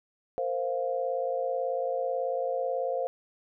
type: chord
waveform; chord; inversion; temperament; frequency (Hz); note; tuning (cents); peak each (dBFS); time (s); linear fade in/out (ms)
sine; Bb suspended second; none; just; 466.2 / 524.4 / 699.2; Bb4 / C5 / F5; 0 / +4 / +2; -35 / -29 / -33; 0.38-3.07; 0
effects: none